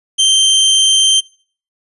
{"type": "tone", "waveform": "sawtooth", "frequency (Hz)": 3136, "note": "G7", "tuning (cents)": 0, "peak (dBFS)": -5, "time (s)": [0.18, 1.21], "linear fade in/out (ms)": 20, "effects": ["noise-tail reverb RT60 0.5 s tail -24 dB re dry", "resampled to 24000 Hz"]}